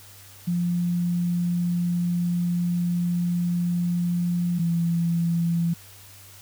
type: tone pair in turn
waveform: sine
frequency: 174.61 / 169.05 Hz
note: F3 / E3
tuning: 0 / +44 cents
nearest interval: minor second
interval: 56 cents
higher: first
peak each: -21 / -20 dBFS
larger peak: second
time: 0.47-4.59 / 4.59-5.74 s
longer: first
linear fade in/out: 10 ms
effects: added 98 Hz sine -50 dBFS peak until 6.41 s + white hiss -48 dBFS RMS until 6.41 s